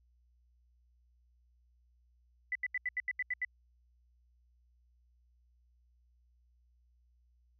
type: tone bursts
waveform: sine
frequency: 1994 Hz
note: B6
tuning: 16 cents sharp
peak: -31 dBFS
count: 9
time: 2.52-3.449 s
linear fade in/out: 2 ms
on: 33 ms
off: 79 ms
effects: added 60 Hz sine -66 dBFS peak until 7.59 s